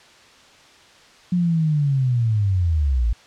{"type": "linear sweep", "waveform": "sine", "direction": "down", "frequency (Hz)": [180.8, 52.3], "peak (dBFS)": -16, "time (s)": [1.32, 3.13], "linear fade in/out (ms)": 5, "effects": ["white hiss -49 dBFS RMS until 3.26 s", "low-pass 5000 Hz 12 dB/octave"]}